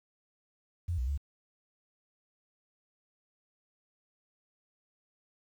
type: tone with pitch steps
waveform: sine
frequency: 86.2 / 62.3 / 70.8 Hz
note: F2 / B1 / C#2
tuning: -22 / +16 / +37 cents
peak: -29 dBFS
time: 0.88-1.177 s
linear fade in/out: 10 ms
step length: 99 ms
effects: 10-bit